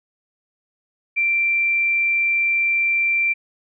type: tone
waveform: sine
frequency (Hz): 2355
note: D7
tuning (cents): +4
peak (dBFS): -16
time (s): 1.16-3.34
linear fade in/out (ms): 20
effects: none